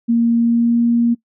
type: tone with pitch glide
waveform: sine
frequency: 233.1 to 235.4 Hz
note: A#3 to A#3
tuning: 0 to +17 cents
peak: -11 dBFS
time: 0.08-1.15 s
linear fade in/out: 20 ms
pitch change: +17 cents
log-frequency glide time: 0.38-0.8 s
effects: noise-tail reverb RT60 0.1 s tail -20 dB re dry